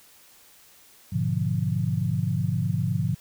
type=chord; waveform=sine; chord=G# diminished seventh; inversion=none; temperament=equal; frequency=103.83 / 123.47 / 146.83 / 174.61 Hz; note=G#2 / B2 / D3 / F3; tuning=0 / 0 / 0 / 0 cents; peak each=-28 dBFS; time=1.12-3.15 s; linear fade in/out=10 ms; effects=white hiss -54 dBFS RMS until 3.2 s